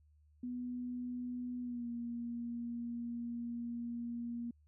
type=tone with pitch glide; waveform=sine; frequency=246.6 to 236.6 Hz; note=B3 to A#3; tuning=-2 to +26 cents; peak=-38 dBFS; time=0.43-4.51 s; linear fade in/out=5 ms; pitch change=-72 cents; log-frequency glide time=1.61-1.88 s; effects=added 75 Hz sine -64 dBFS peak until 4.67 s